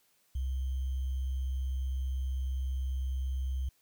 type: tone with sample-and-hold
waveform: sine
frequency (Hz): 65.41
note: C2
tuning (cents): 0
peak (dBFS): -30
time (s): 0.35-3.69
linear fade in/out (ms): 5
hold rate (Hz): 3150
effects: white hiss -70 dBFS RMS until 3.81 s